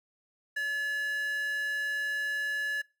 square tone with high-pass filter, 571 Hz, D5, 49 cents flat, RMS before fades -31 dBFS, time 0.56-2.82 s, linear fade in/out 10 ms, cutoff 1700 Hz, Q 6.7, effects noise-tail reverb RT60 0.3 s tail -23 dB re dry

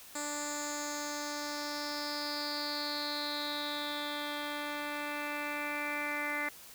10% pulse tone with low-pass filter sweep, 293.7 Hz, D4, in tune, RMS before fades -37 dBFS, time 0.15-6.49 s, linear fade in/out 5 ms, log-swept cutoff 7700 to 2100 Hz, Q 6.9, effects white hiss -52 dBFS RMS until 6.74 s

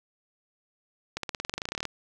accelerating click train, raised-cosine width 0.2 ms, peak -14 dBFS, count 18, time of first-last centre 1.17-1.853 s, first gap 63 ms, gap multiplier 0.94, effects none

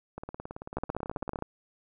two click trains, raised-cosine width 1 ms, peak -17 / -24 dBFS, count 11 / 23, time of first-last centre 0.77-1.424 / 0.18-1.389 s, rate 15.3 / 18.2 Hz, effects none

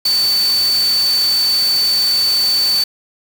sine tone in noise, 4523 Hz, C#8, 34 cents sharp, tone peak -12 dBFS, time 0.05-2.84 s, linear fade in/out 5 ms, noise white, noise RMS -25 dBFS, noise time 0.05-2.84 s, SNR +10 dB, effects none

